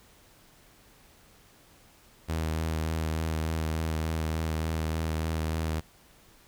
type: tone with vibrato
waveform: sawtooth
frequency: 79.8 Hz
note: D#2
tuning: 44 cents sharp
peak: -24 dBFS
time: 2.28-5.81 s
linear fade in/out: 20 ms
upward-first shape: sine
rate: 3.4 Hz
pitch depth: 19 cents each way
effects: pink hiss -58 dBFS RMS until 6.47 s